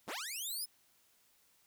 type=linear sweep; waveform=10% pulse; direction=up; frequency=73 to 5274 Hz; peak=-31 dBFS; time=0.07-0.66 s; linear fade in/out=20 ms; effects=white hiss -70 dBFS RMS until 1.66 s